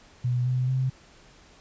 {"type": "tone with pitch steps", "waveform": "sine", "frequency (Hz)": [123.47, 126.94, 130.51], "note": ["B2", "B2", "C3"], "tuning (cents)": [0, 48, -4], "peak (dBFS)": -22, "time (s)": [0.24, 0.9], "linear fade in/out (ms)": 10, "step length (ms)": 220, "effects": ["pink hiss -54 dBFS RMS until 1.6 s", "resampled to 16000 Hz"]}